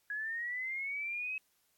sine linear sweep, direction up, 1663 to 2570 Hz, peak -35 dBFS, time 0.1-1.38 s, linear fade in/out 2 ms, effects white hiss -74 dBFS RMS until 1.77 s + AAC 64 kbps

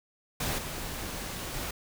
pink noise with level steps, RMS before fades -31 / -37 / -35 dBFS, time 0.4-1.71 s, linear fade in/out 5 ms, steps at 0.58 / 1.54 s, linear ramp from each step 5 ms, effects none

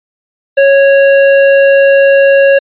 square tone, 552 Hz, C#5, 7 cents flat, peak -4 dBFS, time 0.57-2.59 s, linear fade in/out 10 ms, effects resampled to 8000 Hz

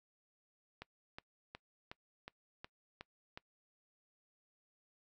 click train, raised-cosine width 0.3 ms, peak -30 dBFS, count 8, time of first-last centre 0.82-3.375 s, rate 2.74 Hz, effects noise-tail reverb RT60 0.1 s tail -23 dB re dry

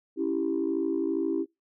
sine chord, C# diminished, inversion none, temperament equal, 277.2 / 329.6 / 392 Hz, C#4 / E4 / G4, 0 / 0 / 0 cents, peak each -30 / -27 / -30 dBFS, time 0.16-1.46 s, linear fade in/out 50 ms, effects noise-tail reverb RT60 0.2 s tail -24 dB re dry + tanh soft clip ceiling -18 dBFS

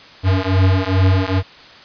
square beating tone pair, 93.1 / 95.5 Hz, F#2 / G2, +11 / -45 cents, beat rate 2.4 Hz, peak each -16 dBFS, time 0.23-1.43 s, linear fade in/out 50 ms, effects white hiss -41 dBFS RMS until 1.84 s + resampled to 11025 Hz

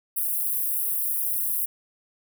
white high-pass noise, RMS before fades -26 dBFS, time 0.16-1.66 s, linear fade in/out 10 ms, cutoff 10000 Hz, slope 48 dB/octave, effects none

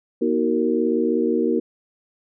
sine tone cluster, 240.4 / 316.5 / 375.7 / 461.5 Hz, B3 / D#4 / F#4 / A#4, -46 / +30 / +26 / -17 cents, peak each -23 dBFS, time 0.21-1.6 s, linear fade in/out 10 ms, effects none

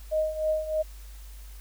sine tone with tremolo, 623 Hz, D#5, 2 cents sharp, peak -21 dBFS, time 0.11-0.83 s, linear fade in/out 20 ms, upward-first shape triangle, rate 3.2 Hz, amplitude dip 80%, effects added 50 Hz sine -41 dBFS peak until 1.6 s + white hiss -54 dBFS RMS until 1.6 s

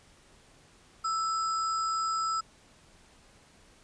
sine tone with sample-and-hold, 1318.5 Hz, E6, in tune, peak -27 dBFS, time 1.04-2.41 s, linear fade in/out 10 ms, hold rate 6300 Hz, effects pink hiss -59 dBFS RMS until 3.83 s + resampled to 22050 Hz

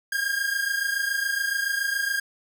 45% pulse tone pair together, 1606.9 / 1634 Hz, G6 / G#6, +42 / -29 cents, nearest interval unison, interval 29 cents, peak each -26 / -28 dBFS, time 0.12-2.2 s, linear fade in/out 5 ms, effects none

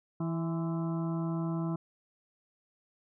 harmonic tone with a mistuned harmonic, 164.81 Hz, E3, in tune, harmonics 1 / 2 / 4 / 5 / 6 / 7 / 8, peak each -31 / -36 / -44 / -50 / -46 / -53 / -49 dBFS, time 0.2-1.76 s, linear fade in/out 5 ms, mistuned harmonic 6, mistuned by +59 cents, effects none

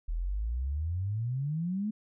sine exponential sweep, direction up, 38.74 to 220 Hz, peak -29 dBFS, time 0.08-1.91 s, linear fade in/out 10 ms, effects none

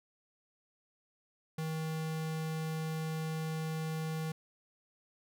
square tone, 158.8 Hz, D#3, 36 cents sharp, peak -35 dBFS, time 1.58-4.32 s, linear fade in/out 5 ms, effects none

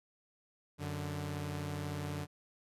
sawtooth tone pair together, 92.5 / 146.83 Hz, F#2 / D3, 0 / 0 cents, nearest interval minor sixth, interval 800 cents, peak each -37 / -35 dBFS, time 0.78-2.27 s, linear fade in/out 50 ms, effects resampled to 32000 Hz

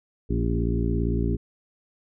harmonic tone with a mistuned harmonic, 57.7 Hz, A#1, 17 cents flat, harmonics 1 / 2 / 3 / 4 / 5 / 6 / 7, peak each -25 / -28 / -30 / -31 / -32 / -33 / -33 dBFS, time 0.29-1.37 s, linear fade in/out 20 ms, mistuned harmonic 5, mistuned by -32 cents, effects none

